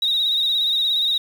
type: tone with vibrato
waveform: sine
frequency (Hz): 3782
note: A#7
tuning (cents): +24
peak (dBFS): -16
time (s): 0.02-1.18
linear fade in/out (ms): 5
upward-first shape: sine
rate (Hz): 17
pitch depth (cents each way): 57
effects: tanh soft clip ceiling -13 dBFS + 7-bit